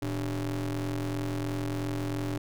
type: ring-modulated tone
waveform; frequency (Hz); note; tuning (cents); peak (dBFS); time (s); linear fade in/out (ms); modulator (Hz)
35% pulse; 90.2; F#2; -44; -25; 0.02-2.38; 5; 204
effects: none